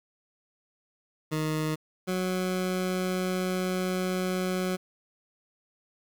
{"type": "tone pair in turn", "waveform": "20% pulse", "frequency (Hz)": [155.56, 184.18], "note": ["D#3", "F#3"], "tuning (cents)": [0, -8], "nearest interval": "minor third", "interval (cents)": 292, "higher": "second", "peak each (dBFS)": -22, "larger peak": "neither", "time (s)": [[1.31, 1.76], [2.07, 4.77]], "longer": "second", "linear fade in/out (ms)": 20, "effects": ["9-bit"]}